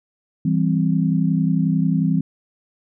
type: chord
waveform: sine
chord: C major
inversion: first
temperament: equal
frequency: 164.81 / 196 / 261.6 Hz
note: E3 / G3 / C4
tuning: 0 / 0 / 0 cents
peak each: -18 / -21 / -22 dBFS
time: 0.45-2.21 s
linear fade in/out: 5 ms
effects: none